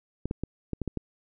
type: clicks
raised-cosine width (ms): 3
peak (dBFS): -17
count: 7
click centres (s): 0.256 / 0.311 / 0.436 / 0.733 / 0.817 / 0.877 / 0.973
effects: none